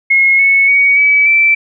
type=tone with pitch steps; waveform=sine; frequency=2164 / 2204 / 2245 / 2287 / 2330 Hz; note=C#7 / C#7 / C#7 / D7 / D7; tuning=-42 / -11 / +21 / -47 / -14 cents; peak=-6 dBFS; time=0.1-1.55 s; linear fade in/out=10 ms; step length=290 ms; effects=none